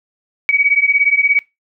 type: beating tone pair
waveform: sine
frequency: 2257 / 2274 Hz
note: C#7 / C#7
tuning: +31 / +44 cents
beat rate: 17 Hz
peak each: -14 / -14 dBFS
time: 0.49-1.39 s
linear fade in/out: 0 ms
effects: noise-tail reverb RT60 0.2 s tail -21 dB re dry